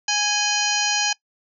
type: harmonic tone with a mistuned harmonic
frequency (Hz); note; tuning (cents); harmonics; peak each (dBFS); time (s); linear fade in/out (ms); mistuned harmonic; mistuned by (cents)
830; G#5; -1; 1 / 2 / 3 / 4 / 5 / 6 / 7 / 8; -27 / -27 / -27 / -27 / -27 / -27 / -27 / -27; 0.08-1.13; 5; 4; -130
effects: noise-tail reverb RT60 0.1 s tail -21 dB re dry